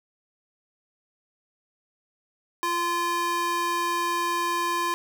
square tone with high-pass filter, 345 Hz, F4, 21 cents flat, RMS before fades -26 dBFS, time 2.63-4.94 s, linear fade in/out 0 ms, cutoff 750 Hz, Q 8, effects none

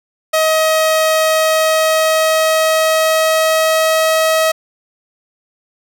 sawtooth tone with pitch glide, 633 to 638.5 Hz, D#5 to D#5, +30 to +45 cents, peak -7 dBFS, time 0.33-4.52 s, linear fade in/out 10 ms, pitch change +15 cents, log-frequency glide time 1.14-4.13 s, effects none

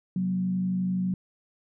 sine tone with frequency modulation, 185 Hz, F#3, in tune, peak -24 dBFS, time 0.16-1.14 s, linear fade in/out 2 ms, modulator 51.8 Hz, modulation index 0.41, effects none

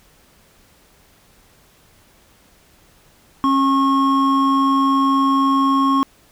triangle tone pair together, 272.1 / 1088.4 Hz, C#4 / C#6, -32 / -32 cents, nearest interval 2 octaves, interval 2400 cents, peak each -14 dBFS, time 3.44-6.03 s, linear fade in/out 0 ms, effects pink hiss -53 dBFS RMS until 6.31 s

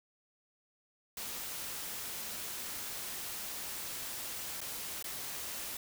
white noise with dropouts, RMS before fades -41 dBFS, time 1.17-5.77 s, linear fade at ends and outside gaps 2 ms, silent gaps 4.606-4.614 / 5.026-5.042 s, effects none

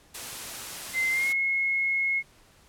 white noise, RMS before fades -37 dBFS, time 0.14-1.33 s, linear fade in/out 10 ms
sine tone with pitch glide, 2071 to 2169 Hz, C7 to C#7, -18 to -38 cents, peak -23 dBFS, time 0.93-2.23 s, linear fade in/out 50 ms, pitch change +80 cents, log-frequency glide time 1.1-1.29 s
effects pink hiss -58 dBFS RMS until 2.68 s + low-pass 12000 Hz 12 dB/octave

